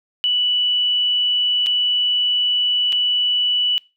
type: tone with dropouts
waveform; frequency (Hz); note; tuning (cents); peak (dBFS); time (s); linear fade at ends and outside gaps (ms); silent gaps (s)
sine; 2960; F#7; 0; -15; 0.24-3.78; 0; 1.662-1.668 / 2.923-2.927
effects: noise-tail reverb RT60 0.3 s tail -24 dB re dry